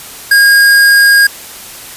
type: tone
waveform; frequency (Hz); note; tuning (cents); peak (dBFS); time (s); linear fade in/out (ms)
square; 1627; G#6; -36; -4; 0.31-1.27; 5
effects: white hiss -29 dBFS RMS until 1.96 s + resampled to 32000 Hz

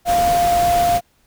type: tone in noise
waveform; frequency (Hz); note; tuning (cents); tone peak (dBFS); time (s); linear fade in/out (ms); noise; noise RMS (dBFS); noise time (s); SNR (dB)
sine; 698.5; F5; 0; -13; 0.05-1.01; 50; pink; -25; 0.05-1.01; +9
effects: pink hiss -60 dBFS RMS until 1.26 s

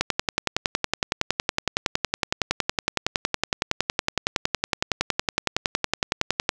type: click train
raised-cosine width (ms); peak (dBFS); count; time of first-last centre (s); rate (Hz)
0.2; -3; 71; 0.01-6.491; 10.8
effects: none

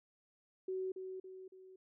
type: tone with echo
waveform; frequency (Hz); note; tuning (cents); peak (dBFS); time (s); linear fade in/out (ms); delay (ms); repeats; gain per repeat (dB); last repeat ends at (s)
sine; 375.5; F#4; +26; -36; 0.68-0.92; 5; 280; 3; -6; 1.76
effects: none

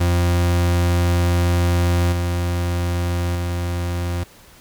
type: tone with level steps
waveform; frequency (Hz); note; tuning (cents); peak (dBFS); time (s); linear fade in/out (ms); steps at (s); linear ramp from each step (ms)
40% pulse; 87.31; F2; 0; -14 / -18 / -20; 0-4.24; 10; 2.12 / 3.35; 5
effects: pink hiss -47 dBFS RMS until 4.6 s

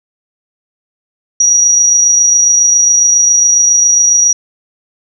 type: tone with amplitude modulation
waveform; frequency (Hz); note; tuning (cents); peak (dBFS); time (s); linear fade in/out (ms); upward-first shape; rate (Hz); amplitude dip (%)
sine; 5770; F#8; -44; -4; 1.4-4.33; 5; sine; 27.3; 30
effects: none

